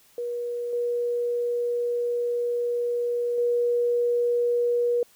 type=tone with level steps; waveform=sine; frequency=480.1 Hz; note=B4; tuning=49 cents flat; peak=-27 / -23 / -20 dBFS; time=0.18-5.03 s; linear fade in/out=2 ms; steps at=0.73 / 3.38 s; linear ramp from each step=2 ms; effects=white hiss -58 dBFS RMS until 5.15 s